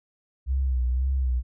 sine tone with vibrato, 64.1 Hz, C2, 35 cents flat, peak -21 dBFS, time 0.46-1.43 s, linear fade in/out 50 ms, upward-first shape sine, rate 1.9 Hz, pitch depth 74 cents each way, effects none

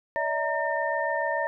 sine tone cluster, 577 / 644 / 929 / 1811 Hz, D5 / E5 / A#5 / A6, -31 / -41 / -6 / +49 cents, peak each -30 dBFS, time 0.16-1.47 s, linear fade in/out 0 ms, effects none

